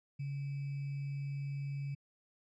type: tone with sample-and-hold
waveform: sine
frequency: 140 Hz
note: C#3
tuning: 18 cents sharp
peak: -36 dBFS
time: 0.19-1.95 s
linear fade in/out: 10 ms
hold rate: 2450 Hz
effects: low-pass 4000 Hz 12 dB/octave